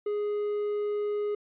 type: tone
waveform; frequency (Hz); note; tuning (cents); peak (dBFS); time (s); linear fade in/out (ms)
triangle; 415.3; G#4; 0; -25; 0.06-1.35; 5
effects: resampled to 8000 Hz